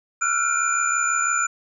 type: tone cluster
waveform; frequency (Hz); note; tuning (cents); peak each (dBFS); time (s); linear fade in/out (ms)
sine; 1349 / 1415 / 1498 / 2401 / 7030; E6 / F6 / F#6 / D7 / A8; +40 / +22 / +21 / +38 / -2; -23 / -24 / -31 / -31 / -25; 0.21-1.47; 10
effects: none